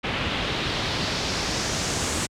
pink noise with low-pass filter sweep, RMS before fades -26 dBFS, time 0.03-2.27 s, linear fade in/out 20 ms, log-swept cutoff 2800 to 8000 Hz, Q 2, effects high-pass 60 Hz 12 dB/octave

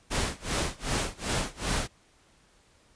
pink noise with tremolo, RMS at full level -27 dBFS, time 0.1-1.88 s, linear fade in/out 20 ms, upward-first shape sine, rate 2.6 Hz, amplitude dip 95%, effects pink hiss -62 dBFS RMS until 2.95 s + resampled to 22050 Hz

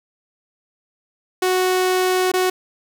sawtooth tone with dropouts, 369.2 Hz, F#4, 4 cents flat, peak -12 dBFS, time 1.42-2.5 s, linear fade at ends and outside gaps 5 ms, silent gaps 2.318-2.337 s, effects none

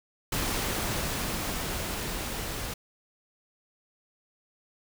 pink noise with level ramp, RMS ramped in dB -29 to -35 dBFS, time 0.32-2.74 s, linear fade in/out 5 ms, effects none

